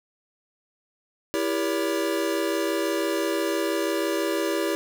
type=chord; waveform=square; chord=E diminished seventh; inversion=none; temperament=just; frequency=329.6 / 395.6 / 474.7 / 569.6 Hz; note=E4 / G4 / Bb4 / Db5; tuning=0 / +16 / +31 / +47 cents; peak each=-28 / -29 / -34 / -30 dBFS; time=1.34-4.75 s; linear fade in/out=0 ms; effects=none